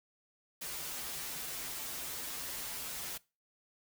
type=noise with comb filter; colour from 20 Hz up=white; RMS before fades=-41 dBFS; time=0.61-3.18 s; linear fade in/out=10 ms; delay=9.7 ms; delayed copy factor=-1; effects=noise-tail reverb RT60 0.3 s tail -22 dB re dry

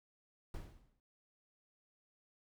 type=noise with exponential decay; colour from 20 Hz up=brown; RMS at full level=-42 dBFS; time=0.54-1 s; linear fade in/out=2 ms; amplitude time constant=100 ms; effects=none

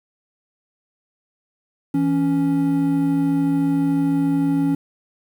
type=tone pair together; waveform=triangle; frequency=164.81 / 278.5 Hz; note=E3 / C#4; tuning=0 / +8 cents; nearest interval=major sixth; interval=908 cents; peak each=-21 / -15 dBFS; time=1.94-4.75 s; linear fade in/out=5 ms; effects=8-bit

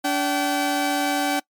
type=tone pair together; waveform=sawtooth; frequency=287.8 / 768.9 Hz; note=D4 / G5; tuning=-35 / -34 cents; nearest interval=octave + perfect fourth; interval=1701 cents; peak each=-19 dBFS; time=0.04-1.4 s; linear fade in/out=10 ms; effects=noise-tail reverb RT60 0.1 s tail -23 dB re dry + MP3 96 kbps

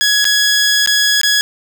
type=tone with dropouts; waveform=15% pulse; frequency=1675 Hz; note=G#6; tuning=14 cents sharp; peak=-4 dBFS; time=0.01-1.41 s; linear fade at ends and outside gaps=0 ms; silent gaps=0.244-0.252 / 0.861-0.874 / 1.214-1.233 s; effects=none

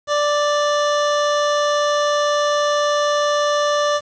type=tone; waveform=25% pulse; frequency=587.3 Hz; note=D5; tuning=in tune; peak=-12 dBFS; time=0.07-4.01 s; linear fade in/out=50 ms; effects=resampled to 16000 Hz + 7-bit

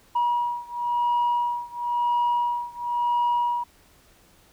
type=beating tone pair; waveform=sine; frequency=960 / 960.97 Hz; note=B5 / B5; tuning=-49 / -48 cents; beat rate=0.97 Hz; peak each=-23 / -24 dBFS; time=0.15-3.64 s; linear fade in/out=10 ms; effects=tanh soft clip ceiling -17 dBFS + pink hiss -57 dBFS RMS until 4.52 s

